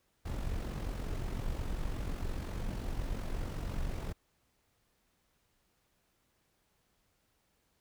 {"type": "noise with amplitude modulation", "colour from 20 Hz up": "brown", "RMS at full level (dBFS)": -34, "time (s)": [0.25, 4.13], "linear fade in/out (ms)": 10, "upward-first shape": "sine", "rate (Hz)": 45.6, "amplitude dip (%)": 50, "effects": ["pink hiss -75 dBFS RMS until 7.8 s"]}